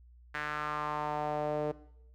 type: tone with band-pass filter sweep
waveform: sawtooth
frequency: 150 Hz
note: D3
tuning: 37 cents sharp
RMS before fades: -34 dBFS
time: 0.34-1.72 s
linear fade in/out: 10 ms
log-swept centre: 1700 to 500 Hz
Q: 3
effects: noise-tail reverb RT60 0.7 s tail -17 dB re dry + added 60 Hz sine -54 dBFS peak until 2.14 s